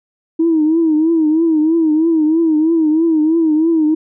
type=tone with vibrato; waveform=sine; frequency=318.9 Hz; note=D#4; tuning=43 cents sharp; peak=-9 dBFS; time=0.39-3.95 s; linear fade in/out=10 ms; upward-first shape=triangle; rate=3.1 Hz; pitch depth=100 cents each way; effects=tanh soft clip ceiling -5 dBFS